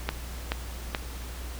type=click train; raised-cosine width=0.3 ms; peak=-10 dBFS; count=3; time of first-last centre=0.09-0.948 s; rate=2.33 Hz; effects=added 60 Hz sine -36 dBFS peak until 1.59 s + pink hiss -43 dBFS RMS until 1.59 s